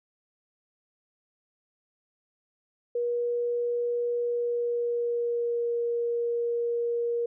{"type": "tone with pitch glide", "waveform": "sine", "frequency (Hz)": [479.2, 472.1], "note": ["A#4", "A#4"], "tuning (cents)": [48, 22], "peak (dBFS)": -25, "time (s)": [2.95, 7.26], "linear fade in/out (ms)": 5, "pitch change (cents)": -26, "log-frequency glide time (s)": [4.18, 5.72], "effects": []}